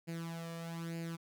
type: tone with flanger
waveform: sawtooth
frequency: 166.5 Hz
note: E3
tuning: 18 cents sharp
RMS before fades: -42 dBFS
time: 0.07-1.17 s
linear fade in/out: 20 ms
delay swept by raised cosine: 0.42 to 1.72 ms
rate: 1.1 Hz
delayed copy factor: +0.7
effects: none